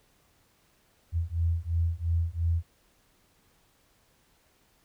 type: beating tone pair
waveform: sine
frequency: 82.41 / 85.31 Hz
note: E2 / F2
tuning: 0 / -40 cents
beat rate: 2.9 Hz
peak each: -28 dBFS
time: 1.12-2.63 s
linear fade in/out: 50 ms
effects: pink hiss -66 dBFS RMS until 4.84 s